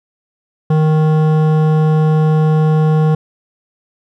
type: tone with hard clipping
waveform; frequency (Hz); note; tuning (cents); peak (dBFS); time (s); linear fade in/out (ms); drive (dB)
triangle; 155.6; D#3; 0; -11; 0.7-3.15; 5; 17
effects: none